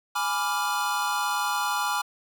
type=chord; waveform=square; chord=G# diminished seventh; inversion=none; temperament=equal; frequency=830.6 / 987.8 / 1174.7 / 1396.9 Hz; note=G#5 / B5 / D6 / F6; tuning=0 / 0 / 0 / 0 cents; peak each=-31 dBFS; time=0.15-2.02 s; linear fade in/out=10 ms; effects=none